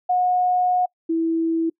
sine tone pair in turn, 726 / 327.9 Hz, F#5 / E4, -33 / -9 cents, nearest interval octave + major second, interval 1376 cents, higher first, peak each -16 / -18 dBFS, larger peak first, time 0.09-0.86 / 1.09-1.7 s, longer first, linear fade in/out 10 ms, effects noise-tail reverb RT60 0.1 s tail -26 dB re dry

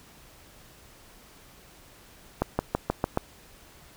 accelerating click train, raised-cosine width 1 ms, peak -9 dBFS, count 6, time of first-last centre 2.42-3.174 s, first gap 170 ms, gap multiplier 0.94, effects pink hiss -53 dBFS RMS until 3.96 s

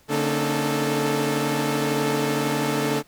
sawtooth tone cluster, 145.4 / 229.6 / 272.6 / 303.6 / 437.2 Hz, D3 / A#3 / C#4 / D#4 / A4, -17 / -26 / -29 / -42 / -11 cents, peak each -24 / -25 / -26 / -24 / -22 dBFS, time 0.08-3.03 s, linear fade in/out 50 ms, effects pink hiss -57 dBFS RMS until 3.07 s

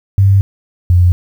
sine tone pair in turn, 98 / 88.84 Hz, G2 / F2, 0 / +30 cents, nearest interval major second, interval 170 cents, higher first, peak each -5 dBFS, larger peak neither, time 0.18-0.41 / 0.9-1.12 s, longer first, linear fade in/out 0 ms, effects 7-bit

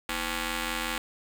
5% pulse ring-modulated tone, 277.2 Hz, C#4, in tune, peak -15 dBFS, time 0.09-0.98 s, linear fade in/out 2 ms, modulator 597 Hz, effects none

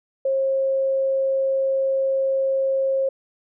sine tone, 537 Hz, C5, 45 cents sharp, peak -18 dBFS, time 0.25-3.09 s, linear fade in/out 5 ms, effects none

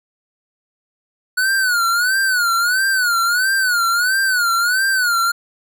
square tone with vibrato, 1468 Hz, F#6, 14 cents flat, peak -15 dBFS, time 1.37-5.32 s, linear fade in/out 10 ms, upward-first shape sine, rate 1.5 Hz, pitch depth 130 cents each way, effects none

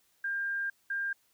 sine tone bursts at uneven times, 1600 Hz, G6, 35 cents sharp, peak -30 dBFS, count 2, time 0.24-0.7 / 0.9-1.13 s, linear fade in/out 5 ms, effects white hiss -70 dBFS RMS until 1.33 s

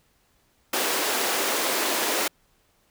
pink high-pass noise, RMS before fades -25 dBFS, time 0.73-2.28 s, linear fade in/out 5 ms, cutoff 310 Hz, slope 24 dB/octave, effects pink hiss -65 dBFS RMS until 2.9 s

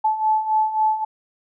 sine beating tone pair, 865 / 868.7 Hz, A5 / A5, -30 / -22 cents, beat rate 3.7 Hz, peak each -23 / -18 dBFS, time 0.04-1.05 s, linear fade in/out 10 ms, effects none

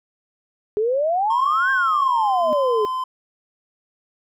sine exponential two-way sweep, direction up then down, 410 to 1613 to 410 Hz, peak -17 dBFS, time 0.77-2.85 s, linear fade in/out 0 ms, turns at 1.71 s
triangle tone with pitch glide, 1074 to 1028.5 Hz, C6 to C6, +45 to -30 cents, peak -20 dBFS, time 1.3-3.04 s, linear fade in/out 5 ms, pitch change -75 cents, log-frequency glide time 2.09-2.37 s
sine tone with exponential growth, 245.2 Hz, B3, 12 cents flat, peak -24 dBFS, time 2.36-2.53 s, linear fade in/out 0 ms, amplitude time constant 35 ms
effects none

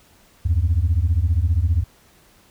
sine beating tone pair, 76 / 91 Hz, D#2 / F#2, -40 / -28 cents, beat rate 15 Hz, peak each -17 dBFS, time 0.45-1.84 s, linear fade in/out 10 ms, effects tanh soft clip ceiling -11 dBFS + pink hiss -54 dBFS RMS until 2.5 s

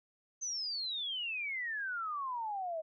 sine exponential sweep, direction down, 6272 to 621 Hz, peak -35 dBFS, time 0.41-2.82 s, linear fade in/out 20 ms, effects none

